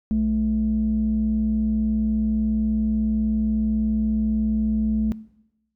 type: tone pair together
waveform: sine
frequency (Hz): 61 / 217.4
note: B1 / A3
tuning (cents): -21 / -21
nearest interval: octave + minor seventh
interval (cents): 2200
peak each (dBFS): -26 / -18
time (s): 0.11-5.12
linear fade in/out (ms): 0
effects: noise-tail reverb RT60 0.9 s tail -20 dB re dry + tanh soft clip ceiling -13 dBFS